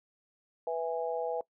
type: harmonic tone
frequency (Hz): 164.81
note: E3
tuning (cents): 0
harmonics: 3 / 4 / 5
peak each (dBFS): -33 / -35 / -37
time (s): 0.67-1.41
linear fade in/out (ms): 2
effects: noise-tail reverb RT60 0.1 s tail -21 dB re dry